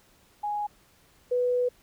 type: tone pair in turn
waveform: sine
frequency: 830.6 / 493.9 Hz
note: G#5 / B4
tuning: 0 / 0 cents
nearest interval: major sixth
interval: 900 cents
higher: first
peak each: -27 / -22 dBFS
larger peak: second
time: 0.43-0.67 / 1.31-1.69 s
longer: second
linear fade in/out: 10 ms
effects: pink hiss -61 dBFS RMS until 1.82 s